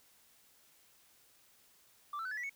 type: tone with pitch steps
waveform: sine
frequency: 1172 / 1330.8 / 1511.1 / 1715.9 / 1948.4 / 2212 Hz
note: D6 / E6 / F#6 / A6 / B6 / C#7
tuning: -4 / +16 / +36 / -44 / -24 / -4 cents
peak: -35 dBFS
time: 2.13-2.496 s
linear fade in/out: 5 ms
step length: 61 ms
effects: tanh soft clip ceiling -36 dBFS + white hiss -66 dBFS RMS until 2.55 s